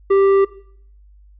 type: tone with tanh clipping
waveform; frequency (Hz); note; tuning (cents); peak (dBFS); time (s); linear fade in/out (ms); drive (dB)
triangle; 392; G4; 0; -12; 0.1-0.45; 10; 13
effects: noise-tail reverb RT60 0.6 s tail -18 dB re dry + added 50 Hz sine -44 dBFS peak until 1.39 s